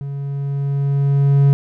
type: tone with level ramp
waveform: triangle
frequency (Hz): 140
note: C#3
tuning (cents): +18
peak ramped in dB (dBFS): -22 to -6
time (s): 0.01-1.53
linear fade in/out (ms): 0
effects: none